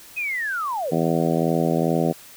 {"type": "linear sweep", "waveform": "sine", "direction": "down", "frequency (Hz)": [2564, 430], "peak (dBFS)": -23, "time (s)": [0.16, 0.92], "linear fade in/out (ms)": 20}
{"type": "harmonic tone", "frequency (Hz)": 82.41, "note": "E2", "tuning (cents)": 0, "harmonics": [2, 3, 4, 5, 6, 7, 8, 9], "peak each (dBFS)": [-23, -25, -26, -27, -28, -28, -29, -30], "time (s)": [0.91, 2.13], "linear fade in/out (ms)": 20}
{"effects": ["white hiss -45 dBFS RMS until 2.36 s"]}